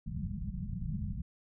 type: low-pass noise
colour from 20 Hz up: white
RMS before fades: -37 dBFS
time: 0.06-1.22 s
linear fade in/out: 10 ms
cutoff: 210 Hz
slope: 96 dB/octave
effects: none